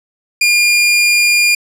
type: tone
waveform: sawtooth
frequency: 2414 Hz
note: D7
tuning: 47 cents sharp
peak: -5 dBFS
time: 0.41-1.55 s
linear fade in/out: 5 ms
effects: low-pass 11000 Hz 12 dB/octave